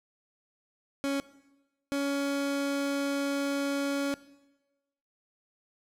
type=tone pair in turn; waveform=30% pulse; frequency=277.7 / 280.3 Hz; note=C#4 / C#4; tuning=+3 / +19 cents; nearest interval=unison; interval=16 cents; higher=second; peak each=-25 dBFS; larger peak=neither; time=1.04-1.2 / 1.92-4.14 s; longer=second; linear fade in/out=0 ms; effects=noise-tail reverb RT60 1.0 s tail -18 dB re dry + low-pass 12000 Hz 12 dB/octave